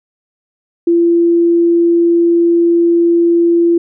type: tone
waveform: sine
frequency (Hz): 340.4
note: F4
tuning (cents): -44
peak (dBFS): -7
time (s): 0.87-3.78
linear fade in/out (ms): 5
effects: none